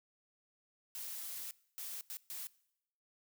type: noise bursts at uneven times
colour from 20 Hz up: blue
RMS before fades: -44 dBFS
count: 4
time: 0.95-1.51 / 1.78-2.01 / 2.1-2.17 / 2.3-2.47 s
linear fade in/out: 0 ms
effects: noise-tail reverb RT60 0.8 s tail -22 dB re dry